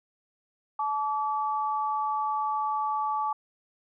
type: tone pair together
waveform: sine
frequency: 863 / 1152 Hz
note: A5 / D6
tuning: -34 / -34 cents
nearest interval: perfect fourth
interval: 500 cents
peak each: -28 / -29 dBFS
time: 0.79-3.33 s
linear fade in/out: 5 ms
effects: none